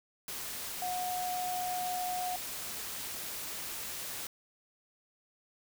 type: tone in noise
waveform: sine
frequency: 727 Hz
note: F#5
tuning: 31 cents flat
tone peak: -33 dBFS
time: 0.82-2.36 s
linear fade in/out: 2 ms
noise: white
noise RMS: -40 dBFS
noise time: 0.28-4.27 s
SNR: +4 dB
effects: none